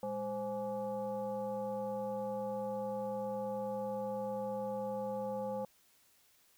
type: tone with frequency modulation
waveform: sine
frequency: 523.3 Hz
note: C5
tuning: in tune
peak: -35 dBFS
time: 0.03-5.65 s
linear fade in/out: 2 ms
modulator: 319 Hz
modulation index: 0.95
effects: white hiss -68 dBFS RMS until 6.57 s